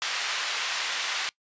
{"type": "band-pass noise", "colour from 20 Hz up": "white", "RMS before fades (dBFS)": -30, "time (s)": [0.02, 1.29], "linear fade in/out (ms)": 0, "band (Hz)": [1000, 4000], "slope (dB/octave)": 12, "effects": ["noise-tail reverb RT60 0.1 s tail -23 dB re dry", "resampled to 16000 Hz"]}